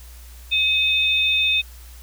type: tone pair together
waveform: sine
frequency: 2553 / 3607 Hz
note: D#7 / A7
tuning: +44 / +42 cents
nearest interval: tritone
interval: 598 cents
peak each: -19 dBFS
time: 0.51-1.62 s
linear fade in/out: 20 ms
effects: added 60 Hz sine -39 dBFS peak until 2.02 s + white hiss -48 dBFS RMS until 2.02 s